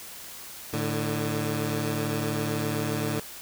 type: tone pair together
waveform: 15% pulse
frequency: 110 / 149.24 Hz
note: A2 / D3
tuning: 0 / +28 cents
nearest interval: perfect fourth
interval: 528 cents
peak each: -23 dBFS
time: 0.73-3.2 s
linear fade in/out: 5 ms
effects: white hiss -42 dBFS RMS until 3.41 s